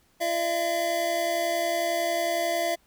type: tone cluster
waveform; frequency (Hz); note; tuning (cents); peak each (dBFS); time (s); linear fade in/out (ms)
square; 340.6 / 606 / 677; F4 / D#5 / E5; -43 / -46 / +46; -35 / -33 / -26; 0.2-2.76; 20
effects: pink hiss -64 dBFS RMS until 2.86 s